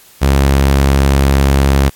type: tone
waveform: sawtooth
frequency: 68.6 Hz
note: C#2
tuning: 17 cents flat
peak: -4 dBFS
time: 0.21-1.9 s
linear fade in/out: 20 ms
effects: white hiss -43 dBFS RMS until 1.95 s + AAC 64 kbps